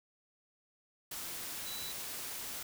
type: tone in noise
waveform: sine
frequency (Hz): 3951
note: B7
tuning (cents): 0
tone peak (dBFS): -44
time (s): 1.66-1.92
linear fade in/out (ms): 5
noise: white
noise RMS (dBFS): -42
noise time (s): 1.11-2.63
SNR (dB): -5
effects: none

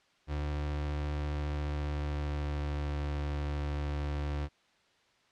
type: tone with pitch glide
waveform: 35% pulse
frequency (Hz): 73.8 to 72.99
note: D2 to D2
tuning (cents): +9 to -10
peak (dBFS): -30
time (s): 0.27-4.49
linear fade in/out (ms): 50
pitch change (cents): -19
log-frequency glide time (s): 1.54-2.94
effects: white hiss -67 dBFS RMS until 5.31 s + low-pass 4000 Hz 12 dB/octave

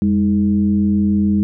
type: tone with frequency modulation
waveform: sine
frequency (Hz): 202.9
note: G#3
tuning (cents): -40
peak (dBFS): -12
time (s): 0.02-1.43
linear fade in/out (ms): 0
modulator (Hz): 115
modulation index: 0.63
effects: none

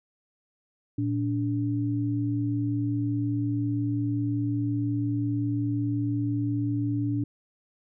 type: tone pair together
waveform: sine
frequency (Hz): 114.77 / 289.2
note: A#2 / D4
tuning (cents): -27 / -27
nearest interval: octave + major third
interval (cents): 1600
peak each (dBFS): -27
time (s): 0.98-7.24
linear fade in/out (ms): 5
effects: none

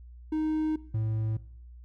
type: tone pair in turn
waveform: triangle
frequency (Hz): 311.1 / 109.79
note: D#4 / A2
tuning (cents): 0 / -3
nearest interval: octave + tritone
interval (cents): 1803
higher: first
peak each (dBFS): -24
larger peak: neither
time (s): 0.32-0.76 / 0.94-1.37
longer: first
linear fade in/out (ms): 5
effects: noise-tail reverb RT60 0.7 s tail -21 dB re dry + added 60 Hz sine -45 dBFS peak until 1.84 s

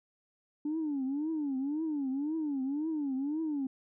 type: tone with vibrato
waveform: sine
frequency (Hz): 290.4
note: D4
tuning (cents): -19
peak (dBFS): -29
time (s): 0.65-3.67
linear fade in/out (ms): 5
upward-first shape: triangle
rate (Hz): 1.9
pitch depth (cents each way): 210
effects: tanh soft clip ceiling -27 dBFS

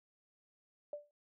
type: tone with exponential decay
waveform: sine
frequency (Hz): 587.3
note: D5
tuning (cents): 0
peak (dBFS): -36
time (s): 0.93-1.11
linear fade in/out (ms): 2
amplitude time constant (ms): 37
effects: noise-tail reverb RT60 0.1 s tail -20 dB re dry

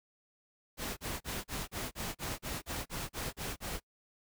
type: noise bursts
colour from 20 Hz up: pink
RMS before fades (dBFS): -38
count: 13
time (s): 0.77-3.802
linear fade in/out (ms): 50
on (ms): 200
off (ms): 36
effects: noise-tail reverb RT60 0.1 s tail -25 dB re dry

